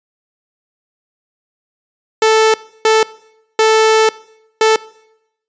sawtooth tone bursts at uneven times, 440 Hz, A4, in tune, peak -4 dBFS, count 4, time 2.22-2.54 / 2.85-3.03 / 3.59-4.09 / 4.61-4.76 s, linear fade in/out 2 ms, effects noise-tail reverb RT60 0.8 s tail -21 dB re dry + resampled to 16000 Hz

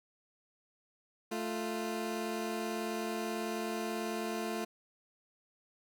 20% pulse tone pair together, 220 / 349.2 Hz, A3 / F4, 0 / 0 cents, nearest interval minor sixth, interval 800 cents, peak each -32 / -33 dBFS, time 1.31-4.65 s, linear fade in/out 10 ms, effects none

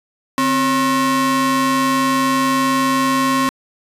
45% pulse ring-modulated tone, 406.5 Hz, G#4, 37 cents flat, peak -11 dBFS, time 0.38-3.49 s, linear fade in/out 0 ms, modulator 669 Hz, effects resampled to 32000 Hz

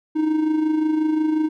triangle tone with amplitude modulation, 311.1 Hz, D#4, in tune, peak -13 dBFS, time 0.15-1.49 s, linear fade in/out 20 ms, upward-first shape sine, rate 25.6 Hz, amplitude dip 50%, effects none

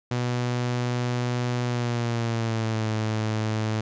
sawtooth tone with pitch glide, 122.6 to 109.22 Hz, B2 to A2, -12 to -12 cents, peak -20 dBFS, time 0.11-3.81 s, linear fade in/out 5 ms, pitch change -200 cents, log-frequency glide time 1.64-2.91 s, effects resampled to 16000 Hz

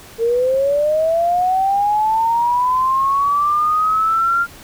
sine linear sweep, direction up, 450 to 1400 Hz, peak -13 dBFS, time 0.18-4.47 s, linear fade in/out 50 ms, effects pink hiss -40 dBFS RMS until 4.63 s

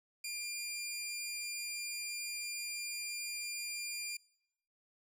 15% pulse tone, 2399 Hz, D7, 36 cents sharp, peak -32 dBFS, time 0.24-4.17 s, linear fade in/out 5 ms, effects noise-tail reverb RT60 0.8 s tail -24 dB re dry

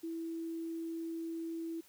sine tone, 329.6 Hz, E4, in tune, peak -37 dBFS, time 0.03-1.81 s, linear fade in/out 10 ms, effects white hiss -63 dBFS RMS until 1.88 s

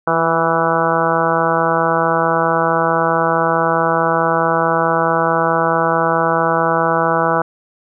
harmonic tone with a mistuned harmonic, 164.6 Hz, E3, 2 cents flat, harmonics 1 / 2 / 3 / 4 / 5 / 6 / 7 / 8 / 9, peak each -24 / -24 / -20 / -20 / -21 / -21 / -22 / -21 / -23 dBFS, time 0.07-7.42 s, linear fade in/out 5 ms, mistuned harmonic 2, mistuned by +24 cents, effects none

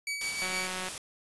sawtooth tone with tremolo, 2277 Hz, C#7, 46 cents sharp, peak -27 dBFS, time 0.07-0.67 s, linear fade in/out 2 ms, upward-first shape sine, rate 6.4 Hz, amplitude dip 45%
white noise, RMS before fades -38 dBFS, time 0.21-0.98 s, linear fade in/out 2 ms
click train, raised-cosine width 0.3 ms, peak -20 dBFS, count 87, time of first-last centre 0.42-0.885 s, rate 185 Hz
effects resampled to 24000 Hz

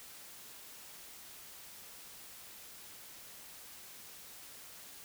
silence, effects white hiss -52 dBFS RMS until 5.04 s

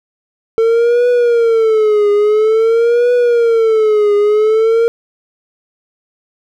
triangle tone with vibrato, 448.5 Hz, A4, 33 cents sharp, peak -6 dBFS, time 0.58-4.88 s, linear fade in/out 0 ms, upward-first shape triangle, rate 0.49 Hz, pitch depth 160 cents each way, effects none

